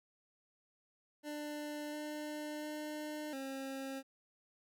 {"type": "tone with pitch steps", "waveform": "25% pulse", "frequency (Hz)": [297.3, 300.7, 302.5, 269], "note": ["D4", "D4", "D#4", "C4"], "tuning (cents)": [21, 41, -49, 48], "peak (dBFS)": -37, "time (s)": [1.23, 4.03], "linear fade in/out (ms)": 50, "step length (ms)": 700, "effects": []}